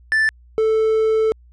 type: tone pair in turn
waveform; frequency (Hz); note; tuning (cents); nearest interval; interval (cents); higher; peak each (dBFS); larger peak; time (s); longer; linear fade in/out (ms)
triangle; 1760 / 440; A6 / A4; 0 / 0; 2 octaves; 2400; first; -12; neither; 0.12-0.29 / 0.58-1.32; second; 0
effects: added 60 Hz sine -45 dBFS peak until 1.52 s + resampled to 24000 Hz